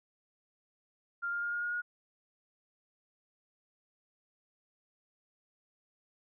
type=tone with pitch steps; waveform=sine; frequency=1396.9 / 1405.8 / 1414.8 / 1423.8 / 1432.9 / 1442 Hz; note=F6 / F6 / F6 / F6 / F6 / F#6; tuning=0 / +11 / +22 / +33 / +44 / -45 cents; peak=-32 dBFS; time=1.22-1.82 s; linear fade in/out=20 ms; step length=100 ms; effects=none